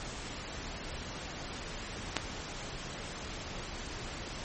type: clicks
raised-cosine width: 0.2 ms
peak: -10 / -26 dBFS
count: 2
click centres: 2.167 / 2.184 s
effects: pink hiss -41 dBFS RMS until 4.44 s + MP3 32 kbps